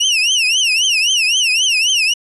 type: tone with vibrato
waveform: 30% pulse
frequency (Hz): 2794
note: F7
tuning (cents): 0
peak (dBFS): -9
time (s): 0-2.14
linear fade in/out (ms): 10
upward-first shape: triangle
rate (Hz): 3.8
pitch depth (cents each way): 230
effects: resampled to 24000 Hz